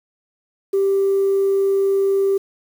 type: tone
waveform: sine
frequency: 392 Hz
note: G4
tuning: in tune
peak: -13 dBFS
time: 0.73-2.38 s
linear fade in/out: 10 ms
effects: tanh soft clip ceiling -11 dBFS + 7-bit